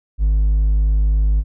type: tone with hard clipping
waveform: sine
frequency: 51.8 Hz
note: G#1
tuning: 4 cents flat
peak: -13 dBFS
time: 0.18-1.44 s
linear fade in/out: 50 ms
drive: 2 dB
effects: none